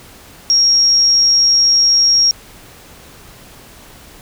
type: tone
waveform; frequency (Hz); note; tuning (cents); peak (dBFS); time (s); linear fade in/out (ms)
sine; 5588; F8; 0; -8; 0.5-2.31; 0
effects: pink hiss -40 dBFS RMS until 4.21 s